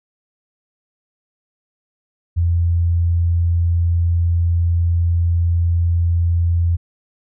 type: tone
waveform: sine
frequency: 85.3 Hz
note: F2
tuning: 40 cents flat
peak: -13 dBFS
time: 2.36-6.77 s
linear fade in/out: 20 ms
effects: none